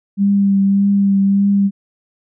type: tone with vibrato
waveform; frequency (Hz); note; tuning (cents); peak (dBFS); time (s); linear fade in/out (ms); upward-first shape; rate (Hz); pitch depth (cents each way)
sine; 198.2; G3; +19; -10; 0.17-1.71; 50; triangle; 1.7; 23
effects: none